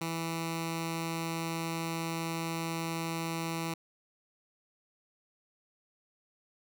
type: tone with notch filter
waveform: 10% pulse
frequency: 164.81 Hz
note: E3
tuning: in tune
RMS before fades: -35 dBFS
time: 0.01-3.74 s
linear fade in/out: 5 ms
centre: 580 Hz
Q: 1.4
effects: none